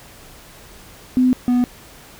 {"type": "tone pair in turn", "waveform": ["sine", "triangle"], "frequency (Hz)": [253.7, 246.2], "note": ["B3", "B3"], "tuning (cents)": [47, -5], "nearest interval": "minor second", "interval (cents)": 52, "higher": "first", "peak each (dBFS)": -11, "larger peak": "neither", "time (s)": [[1.17, 1.33], [1.48, 1.64]], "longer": "neither", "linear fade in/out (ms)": 0, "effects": ["pink hiss -43 dBFS RMS until 2.19 s"]}